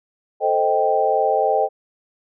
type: chord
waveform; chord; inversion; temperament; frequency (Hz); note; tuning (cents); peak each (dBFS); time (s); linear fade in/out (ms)
sine; A half-diminished seventh; none; equal; 440 / 523.3 / 622.3 / 784; A4 / C5 / Eb5 / G5; 0 / 0 / 0 / 0; -22 / -22 / -21 / -19; 0.4-1.69; 50
effects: none